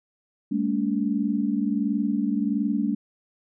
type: tone cluster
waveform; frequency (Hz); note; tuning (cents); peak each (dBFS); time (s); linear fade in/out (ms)
sine; 202.9 / 224.3 / 285.9; G#3 / A3 / D4; -40 / +34 / -46; -26; 0.51-2.95; 10
effects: none